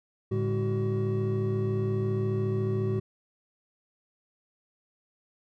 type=tone cluster; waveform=triangle; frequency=109.8 / 144.1 / 203.4 / 377.5 Hz; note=A2 / D3 / G#3 / F#4; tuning=-3 / -33 / -36 / +35 cents; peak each=-26 / -35 / -32 / -28 dBFS; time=0.31-3 s; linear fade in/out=10 ms; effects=none